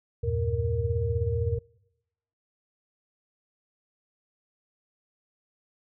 sine tone cluster, 79.5 / 95.6 / 114.8 / 466.5 Hz, D#2 / G2 / A#2 / A#4, +38 / -43 / -26 / +1 cents, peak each -30 dBFS, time 0.23-1.59 s, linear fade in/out 10 ms, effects noise-tail reverb RT60 0.9 s tail -25 dB re dry

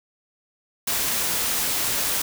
white noise, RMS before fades -24 dBFS, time 0.87-2.22 s, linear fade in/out 5 ms, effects none

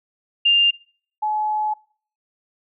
sine tone pair in turn, 2800 / 852.9 Hz, F7 / G#5, +4 / +46 cents, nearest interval octave + major sixth, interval 2058 cents, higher first, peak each -12 / -19 dBFS, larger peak first, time 0.45-0.71 / 1.22-1.74 s, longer second, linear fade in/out 10 ms, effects noise-tail reverb RT60 0.5 s tail -24 dB re dry

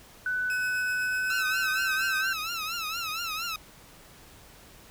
sine tone with pitch glide, 1497 to 1548 Hz, F#6 to G6, +20 to -22 cents, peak -26 dBFS, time 0.26-2.33 s, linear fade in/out 2 ms, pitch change +58 cents, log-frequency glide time 0.99-2.05 s
sawtooth tone with tremolo, 2559 Hz, D#7, 48 cents sharp, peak -31 dBFS, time 0.5-2.21 s, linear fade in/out 0 ms, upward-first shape sine, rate 8 Hz, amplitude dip 35%
15% pulse tone with vibrato, 1318.5 Hz, E6, in tune, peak -24 dBFS, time 1.3-3.56 s, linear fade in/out 2 ms, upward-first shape triangle, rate 4.3 Hz, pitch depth 130 cents each way
effects pink hiss -52 dBFS RMS until 4.9 s

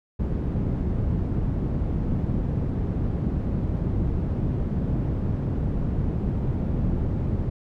white low-pass noise, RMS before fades -25 dBFS, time 0.19-7.5 s, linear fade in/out 10 ms, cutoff 160 Hz, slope 12 dB/octave, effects none

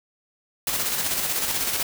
white noise with tremolo, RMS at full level -24 dBFS, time 0.67-1.83 s, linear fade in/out 2 ms, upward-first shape square, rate 16 Hz, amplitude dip 35%, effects none

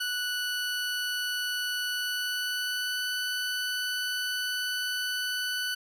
20% pulse tone with pitch glide, 1480 to 1492.9 Hz, F#6 to F#6, 0 to +15 cents, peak -24 dBFS, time 0-5.75 s, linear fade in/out 10 ms, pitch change +15 cents, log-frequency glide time 1.9-3.03 s, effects none

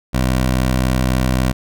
15% pulse tone, 63.7 Hz, C2, 46 cents flat, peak -8 dBFS, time 0.13-1.53 s, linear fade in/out 20 ms, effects none

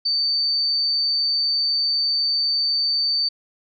sine tone, 4574 Hz, D8, 47 cents flat, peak -18 dBFS, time 0.05-3.29 s, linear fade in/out 10 ms, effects none

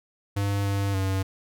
square tone with pitch steps, 100.2 / 99.4 / 95.8 Hz, G2 / G2 / G2, +38 / +25 / -39 cents, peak -24 dBFS, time 0.36-1.23 s, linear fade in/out 10 ms, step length 290 ms, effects none

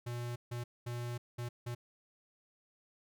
square tone bursts at uneven times, 120.4 Hz, B2, 44 cents flat, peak -38 dBFS, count 5, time 0.06-0.36 / 0.51-0.64 / 0.86-1.18 / 1.38-1.49 / 1.66-1.75 s, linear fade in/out 10 ms, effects none

